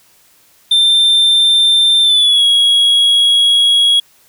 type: tone with pitch glide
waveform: triangle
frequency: 3578 to 3319 Hz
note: A7 to G#7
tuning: +28 to -2 cents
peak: -6 dBFS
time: 0.71-4 s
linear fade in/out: 5 ms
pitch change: -130 cents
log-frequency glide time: 2.02-2.44 s
effects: white hiss -50 dBFS RMS until 4.28 s